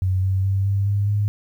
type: tone with pitch steps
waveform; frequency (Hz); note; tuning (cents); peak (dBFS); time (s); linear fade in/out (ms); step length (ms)
sine; 93.5 / 95.35 / 97.25 / 99.17 / 101.14 / 103.15; F#2 / G2 / G2 / G2 / G#2 / G#2; +19 / -47 / -13 / +21 / -45 / -11; -17; 0.02-1.28; 0; 210
effects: 9-bit